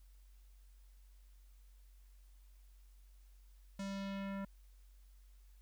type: tone with low-pass filter sweep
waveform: square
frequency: 196.4 Hz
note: G3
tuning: 4 cents sharp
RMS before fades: -42 dBFS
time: 3.79-4.45 s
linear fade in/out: 5 ms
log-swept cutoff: 7800 to 1500 Hz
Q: 1.3
effects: added 47 Hz sine -58 dBFS peak until 5.61 s + white hiss -75 dBFS RMS until 5.61 s